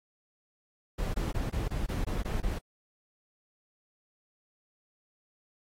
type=noise bursts; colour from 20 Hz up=brown; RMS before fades=-31 dBFS; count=9; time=0.98-2.588 s; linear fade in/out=10 ms; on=160 ms; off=21 ms; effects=AAC 48 kbps